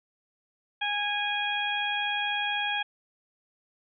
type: harmonic tone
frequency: 824 Hz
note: G#5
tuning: 14 cents flat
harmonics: 1 / 2 / 3 / 4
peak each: -32 / -32 / -32 / -32 dBFS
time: 0.81-2.83 s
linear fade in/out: 10 ms
effects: none